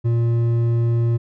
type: tone with hard clipping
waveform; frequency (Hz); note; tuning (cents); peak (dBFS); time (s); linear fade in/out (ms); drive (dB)
triangle; 117; A#2; +7; -17; 0.04-1.18; 20; 10
effects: none